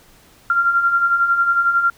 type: beating tone pair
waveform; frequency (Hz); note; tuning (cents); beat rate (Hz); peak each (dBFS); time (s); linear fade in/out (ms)
sine; 1375 / 1386; F6 / F6; -27 / -14; 11; -22 / -14; 0.5-1.9; 2
effects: pink hiss -50 dBFS RMS until 1.97 s